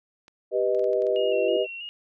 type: clicks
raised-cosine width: 0.2 ms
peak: -32 dBFS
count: 7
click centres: 0.281 / 0.748 / 0.794 / 0.842 / 0.932 / 1.021 / 1.068 s
type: chord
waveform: sine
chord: G augmented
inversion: none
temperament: equal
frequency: 392 / 493.9 / 622.3 Hz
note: G4 / B4 / D#5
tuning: 0 / 0 / 0 cents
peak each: -25 dBFS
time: 0.51-1.67 s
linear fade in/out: 50 ms
type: tone with exponential growth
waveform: sine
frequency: 344.9 Hz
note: F4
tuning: 22 cents flat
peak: -25 dBFS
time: 0.55-1.57 s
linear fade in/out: 5 ms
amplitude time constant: 220 ms
type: tone with vibrato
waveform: sine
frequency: 2794 Hz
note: F7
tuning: in tune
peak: -34 dBFS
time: 1.16-1.89 s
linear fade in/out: 0 ms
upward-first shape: square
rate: 3.1 Hz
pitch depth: 39 cents each way
effects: none